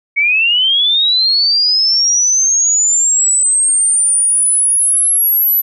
sine linear sweep, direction up, 2217 to 12000 Hz, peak -9 dBFS, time 0.16-5.62 s, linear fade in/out 20 ms, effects none

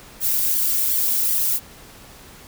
violet noise with flanger, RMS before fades -20 dBFS, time 0.2-1.6 s, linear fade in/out 50 ms, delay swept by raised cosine 0.75 to 2.55 ms, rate 2.7 Hz, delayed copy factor -0.95, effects pink hiss -44 dBFS RMS until 2.47 s

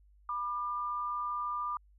sine tone pair together, 984 / 1198.4 Hz, B5 / D6, -7 / +35 cents, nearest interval minor third, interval 342 cents, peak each -39 / -33 dBFS, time 0.29-1.77 s, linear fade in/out 2 ms, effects added 50 Hz sine -59 dBFS peak until 1.98 s

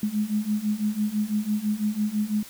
sine beating tone pair, 207.7 / 213.7 Hz, G#3 / G#3, 0 / +50 cents, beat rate 6 Hz, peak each -27 / -25 dBFS, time 0.03-2.43 s, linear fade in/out 2 ms, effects white hiss -45 dBFS RMS until 2.49 s

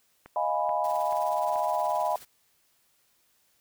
click train, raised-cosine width 0.5 ms, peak -30 dBFS, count 4, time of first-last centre 0.26-1.559 s, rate 2.31 Hz
sine chord, F half-diminished seventh, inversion third, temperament equal, 622.3 / 698.5 / 830.6 / 987.8 Hz, Eb5 / F5 / Ab5 / Cb6, 0 / 0 / 0 / 0 cents, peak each -30 dBFS, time 0.36-2.16 s, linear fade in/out 2 ms
white noise with tremolo, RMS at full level -46 dBFS, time 0.84-2.25 s, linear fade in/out 2 ms, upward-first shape triangle, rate 19 Hz, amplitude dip 65%
effects white hiss -68 dBFS RMS until 3.6 s

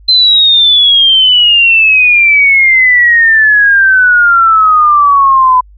sine exponential sweep, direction down, 4100 to 1000 Hz, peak -3 dBFS, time 0.08-5.61 s, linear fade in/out 10 ms, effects added 50 Hz sine -35 dBFS peak until 5.77 s

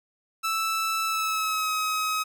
sawtooth tone with pitch glide, 1318.5 to 1270.6 Hz, E6 to D#6, 0 to +36 cents, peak -21 dBFS, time 0.43-2.24 s, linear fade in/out 20 ms, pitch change -64 cents, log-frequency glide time 1.06-1.71 s, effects none

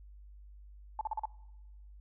sine tone bursts, 869 Hz, A5, 22 cents flat, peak -31 dBFS, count 5, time 0.99-1.255 s, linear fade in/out 2 ms, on 21 ms, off 40 ms, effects noise-tail reverb RT60 1.0 s tail -22 dB re dry + added 50 Hz sine -50 dBFS peak until 2 s

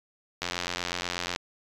click train, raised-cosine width 0.2 ms, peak -12 dBFS, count 84, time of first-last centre 0.42-1.361 s, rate 88.2 Hz, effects resampled to 24000 Hz

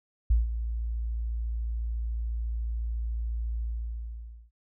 sine tone with ADSR envelope, 57 Hz, A#1, 38 cents flat, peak -17 dBFS, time 0.3-4.51 s, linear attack 7 ms, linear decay 160 ms, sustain -11 dB, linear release 890 ms, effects none

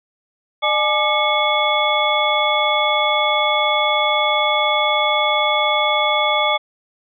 sine tone cluster, 604 / 846 / 1193 / 2190 / 3418 Hz, D5 / G#5 / D6 / C#7 / G#7, +48 / +32 / +27 / -22 / +49 cents, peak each -21 dBFS, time 0.62-6.58 s, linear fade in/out 20 ms, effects none

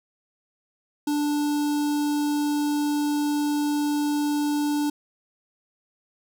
square tone with notch filter, 293.7 Hz, D4, in tune, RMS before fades -24 dBFS, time 1.07-4.9 s, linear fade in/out 5 ms, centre 2000 Hz, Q 0.84, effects none

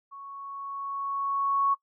sine tone with level ramp, 1108.7 Hz, C#6, in tune, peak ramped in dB -41 to -20 dBFS, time 0.11-1.75 s, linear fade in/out 20 ms, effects noise-tail reverb RT60 0.1 s tail -22 dB re dry

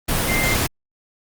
sine tone in noise, 2093 Hz, C7, in tune, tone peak -21 dBFS, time 0.28-0.55 s, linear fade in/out 10 ms, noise pink, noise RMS -20 dBFS, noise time 0.08-0.67 s, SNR -4 dB, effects Opus 32 kbps

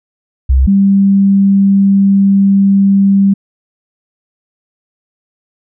sine tone pair in turn, 65.7 / 196.88 Hz, C2 / G3, +8 / +8 cents, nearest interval octave + perfect fifth, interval 1900 cents, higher second, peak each -5 dBFS, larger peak neither, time 0.49-0.67 / 0.67-3.34 s, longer second, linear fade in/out 10 ms, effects none

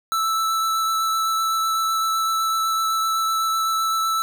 square tone with vibrato, 1318.5 Hz, E6, in tune, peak -20 dBFS, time 0.12-4.22 s, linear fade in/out 0 ms, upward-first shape triangle, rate 7.9 Hz, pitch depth 11 cents each way, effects none

